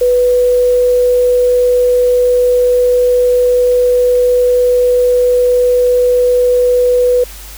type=tone; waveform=sine; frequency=493.9 Hz; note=B4; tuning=in tune; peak=-7 dBFS; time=0.01-7.24 s; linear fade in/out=5 ms; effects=added 50 Hz sine -31 dBFS peak until 7.57 s + white hiss -33 dBFS RMS until 7.57 s